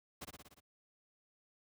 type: noise with echo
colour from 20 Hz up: pink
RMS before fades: -45 dBFS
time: 0.21-0.25 s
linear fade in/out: 10 ms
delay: 59 ms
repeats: 6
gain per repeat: -3 dB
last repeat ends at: 0.604 s
effects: high-pass 80 Hz 12 dB/octave